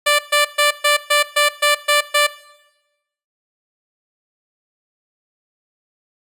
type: tone bursts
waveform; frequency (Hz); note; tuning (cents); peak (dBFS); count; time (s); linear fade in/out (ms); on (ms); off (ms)
10% pulse; 587.3; D5; 0; -4; 9; 0.06-2.27; 10; 130; 130
effects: noise-tail reverb RT60 1.0 s tail -18 dB re dry + resampled to 32000 Hz